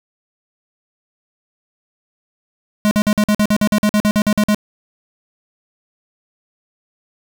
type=tone bursts; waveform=square; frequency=209.9 Hz; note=G#3; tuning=19 cents sharp; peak=-12 dBFS; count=16; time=2.85-4.546 s; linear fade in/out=0 ms; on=61 ms; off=48 ms; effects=none

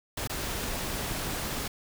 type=noise with dropouts; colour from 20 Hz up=pink; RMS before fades=-33 dBFS; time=0.17-1.68 s; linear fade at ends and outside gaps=5 ms; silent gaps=0.275-0.295 s; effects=none

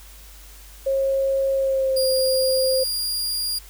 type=tone with pitch glide; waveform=sine; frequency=541 to 525 Hz; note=C#5 to C5; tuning=-42 to +6 cents; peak=-18 dBFS; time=0.86-2.84 s; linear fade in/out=10 ms; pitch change=-52 cents; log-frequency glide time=1.55-2.07 s
type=tone; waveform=sawtooth; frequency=4822 Hz; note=D8; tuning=45 cents sharp; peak=-20 dBFS; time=1.96-3.59 s; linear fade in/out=10 ms
effects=added 50 Hz sine -43 dBFS peak until 3.69 s + white hiss -47 dBFS RMS until 3.69 s

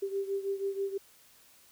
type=beating tone pair; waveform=sine; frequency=392 / 398.2 Hz; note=G4 / G4; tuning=0 / +27 cents; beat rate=6.2 Hz; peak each=-32 / -36 dBFS; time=0.02-0.98 s; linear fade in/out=10 ms; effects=white hiss -60 dBFS RMS until 1.71 s

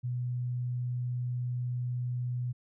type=tone; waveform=sine; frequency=123.47 Hz; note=B2; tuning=in tune; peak=-30 dBFS; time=0.03-2.53 s; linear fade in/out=20 ms; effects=none

